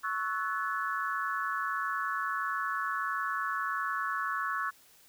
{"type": "chord", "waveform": "sine", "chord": "F# minor seventh", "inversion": "second", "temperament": "equal with one note detuned", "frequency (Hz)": [1108.7, 1318.5, 1480, 1716.8], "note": ["C#6", "E6", "F#6", "A6"], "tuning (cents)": [0, 0, 0, -43], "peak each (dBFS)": [-34, -36, -36, -37], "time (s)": [0.03, 4.71], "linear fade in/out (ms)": 20, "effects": ["white hiss -60 dBFS RMS until 5.08 s"]}